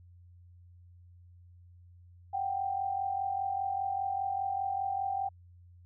sine tone pair together, 739 / 784 Hz, F#5 / G5, -2 / 0 cents, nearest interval minor second, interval 102 cents, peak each -36 / -31 dBFS, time 2.33-5.29 s, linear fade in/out 10 ms, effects added 88 Hz sine -53 dBFS peak until 5.85 s

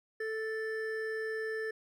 triangle tone pair together, 440.5 / 1762 Hz, A4 / A6, +2 / +2 cents, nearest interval 2 octaves, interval 2400 cents, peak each -33 / -37 dBFS, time 0.2-1.71 s, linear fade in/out 5 ms, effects none

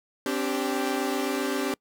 sawtooth chord, C suspended second, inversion none, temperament equal with one note detuned, 261.6 / 289.3 / 392 Hz, C4 / D4 / G4, 0 / -26 / 0 cents, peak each -26 dBFS, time 0.26-1.74 s, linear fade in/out 2 ms, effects noise-tail reverb RT60 0.1 s tail -26 dB re dry

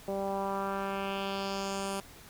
10% pulse tone with low-pass filter sweep, 196 Hz, G3, in tune, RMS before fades -34 dBFS, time 0.08-2 s, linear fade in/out 2 ms, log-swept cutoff 560 to 11000 Hz, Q 1.9, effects pink hiss -52 dBFS RMS until 2.29 s

